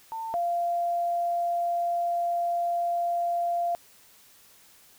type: tone pair in turn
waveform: sine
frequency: 898 / 691.9 Hz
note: A5 / F5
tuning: +35 / -16 cents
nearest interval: perfect fourth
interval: 451 cents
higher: first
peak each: -31 / -24 dBFS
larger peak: second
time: 0.12-0.34 / 0.34-3.75 s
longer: second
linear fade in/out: 0 ms
effects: white hiss -56 dBFS RMS until 4.98 s